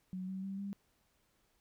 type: tone with pitch steps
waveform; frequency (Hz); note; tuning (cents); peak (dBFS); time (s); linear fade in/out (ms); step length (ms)
sine; 185.2 / 189.75 / 194.41 / 199.18; F#3 / F#3 / G3 / G3; +2 / +44 / -14 / +28; -38; 0.13-0.73; 0; 150
effects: pink hiss -75 dBFS RMS until 1.6 s